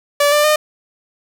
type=tone with pitch steps; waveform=sawtooth; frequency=578 / 592.9 / 608.1 Hz; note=D5 / D5 / D#5; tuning=-28 / +16 / -40 cents; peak=-7 dBFS; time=0.2-0.56 s; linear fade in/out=5 ms; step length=120 ms; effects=none